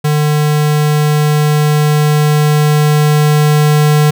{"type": "tone with level ramp", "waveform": "square", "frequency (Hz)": 150, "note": "D3", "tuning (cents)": 37, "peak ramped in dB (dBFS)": [-10, -7], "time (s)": [0.04, 4.11], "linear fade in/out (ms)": 10, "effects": []}